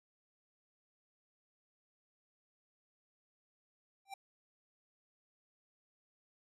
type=tone with exponential growth; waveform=square; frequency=784 Hz; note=G5; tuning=in tune; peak=-40 dBFS; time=4.05-4.14 s; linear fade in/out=5 ms; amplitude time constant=18 ms; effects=low-pass 12000 Hz 12 dB/octave